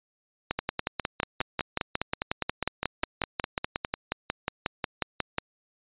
two click trains, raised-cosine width 0.3 ms, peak -11 / -10 dBFS, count 17 / 28, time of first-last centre 0.59-3.849 / 0.51-5.384 s, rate 4.91 / 5.54 Hz, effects resampled to 8000 Hz

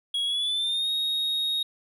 triangle tone with pitch glide, 3322 to 3750 Hz, G#7 to A#7, 0 to +10 cents, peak -23 dBFS, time 0.14-1.63 s, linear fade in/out 5 ms, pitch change +210 cents, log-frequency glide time 0.25-0.9 s, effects none

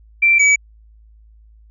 sine / square tone pair in turn, 2349 / 2283 Hz, D7 / D7, 0 / -50 cents, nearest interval unison, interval 50 cents, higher first, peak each -9 / -10 dBFS, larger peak first, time 0.22-0.39 / 0.39-0.56 s, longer neither, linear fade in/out 10 ms, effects added 54 Hz sine -44 dBFS peak until 1.7 s + resampled to 22050 Hz

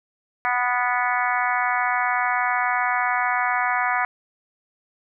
harmonic tone with a mistuned harmonic, 246.9 Hz, B3, in tune, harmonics 3 / 4 / 5 / 6 / 7 / 8 / 9, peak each -25 / -26 / -27 / -28 / -28 / -29 / -30 dBFS, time 0.45-4.05 s, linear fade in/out 0 ms, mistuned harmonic 6, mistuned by -16 cents, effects none

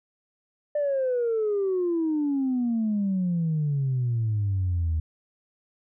sine exponential sweep, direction down, 598 to 77.78 Hz, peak -21 dBFS, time 0.75-5 s, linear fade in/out 5 ms, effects tanh soft clip ceiling -19 dBFS

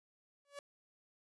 sawtooth tone with exponential growth, 569 Hz, C#5, 45 cents sharp, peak -38 dBFS, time 0.45-0.59 s, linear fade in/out 1 ms, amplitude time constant 30 ms, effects resampled to 24000 Hz

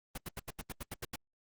pink noise bursts, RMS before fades -40 dBFS, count 10, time 0.15-1.159 s, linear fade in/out 5 ms, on 28 ms, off 81 ms, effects Opus 32 kbps

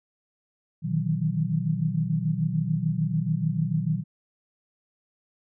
sine tone cluster, 121.6 / 154.4 / 161.2 / 186.1 Hz, B2 / D#3 / E3 / F#3, -26 / -13 / -38 / +10 cents, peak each -31 / -27 / -27 / -30 dBFS, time 0.82-4.04 s, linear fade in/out 50 ms, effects none

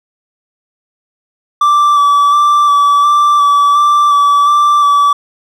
triangle tone with vibrato, 1162 Hz, D6, 19 cents flat, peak -4 dBFS, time 1.61-5.13 s, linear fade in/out 5 ms, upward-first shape square, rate 1.4 Hz, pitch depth 17 cents each way, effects none

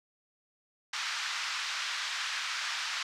pink band-pass noise, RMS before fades -35 dBFS, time 0.93-3.03 s, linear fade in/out 5 ms, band 1200 to 5900 Hz, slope 24 dB/octave, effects none

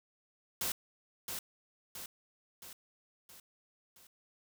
white noise with echo, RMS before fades -35 dBFS, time 0.61-0.72 s, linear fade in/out 2 ms, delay 670 ms, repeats 5, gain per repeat -5 dB, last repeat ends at 4.07 s, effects none

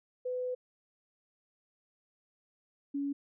sine tone pair in turn, 502 / 281.7 Hz, B4 / C#4, +28 / +28 cents, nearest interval minor seventh, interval 1000 cents, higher first, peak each -32 / -31 dBFS, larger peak second, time 0.25-0.55 / 2.94-3.13 s, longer first, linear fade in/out 10 ms, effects none

